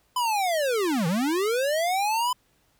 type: linear two-way sweep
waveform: square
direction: down then up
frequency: 1016 to 155.2 to 1016 Hz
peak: -23 dBFS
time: 0.16-2.33 s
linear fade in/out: 5 ms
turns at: 1.07 s
effects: pink hiss -66 dBFS RMS until 2.79 s